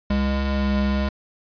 square tone pair together, 67.58 / 204.2 Hz, C#2 / G#3, -43 / -29 cents, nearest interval octave + perfect fifth, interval 1914 cents, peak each -23 dBFS, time 0.1-1.09 s, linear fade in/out 5 ms, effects resampled to 11025 Hz

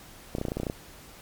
clicks, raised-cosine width 2 ms, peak -16 dBFS, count 11, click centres 0.351 / 0.384 / 0.414 / 0.452 / 0.484 / 0.519 / 0.57 / 0.6 / 0.633 / 0.668 / 0.699 s, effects pink hiss -49 dBFS RMS until 1.21 s + MP3 96 kbps

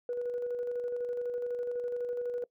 sine tone with tremolo, 486.6 Hz, B4, 26 cents flat, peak -29 dBFS, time 0.09-2.44 s, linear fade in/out 2 ms, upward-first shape square, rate 12 Hz, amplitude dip 35%, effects noise-tail reverb RT60 0.1 s tail -21 dB re dry + tanh soft clip ceiling -27 dBFS

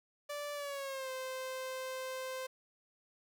sawtooth tone with pitch glide, 583 to 519.4 Hz, D5 to C5, -13 to -13 cents, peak -35 dBFS, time 0.29-2.47 s, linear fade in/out 10 ms, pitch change -200 cents, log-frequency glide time 0.54-1.11 s, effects none

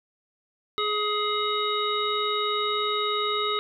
harmonic tone, 419.9 Hz, G#4, 19 cents sharp, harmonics 1 / 3 / 5 / 7 / 9, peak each -29 / -27 / -35 / -37 / -29 dBFS, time 0.78-3.59 s, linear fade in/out 0 ms, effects 10-bit

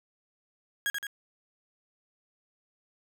35% pulse tone with echo, 1643 Hz, G#6, 19 cents flat, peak -25 dBFS, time 0.86-0.9 s, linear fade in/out 0 ms, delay 84 ms, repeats 2, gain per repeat -4 dB, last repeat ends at 1.068 s, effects none

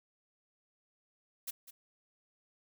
blue noise with echo, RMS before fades -39 dBFS, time 1.47-1.51 s, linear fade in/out 10 ms, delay 200 ms, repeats 1, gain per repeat -13 dB, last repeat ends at 1.71 s, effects none

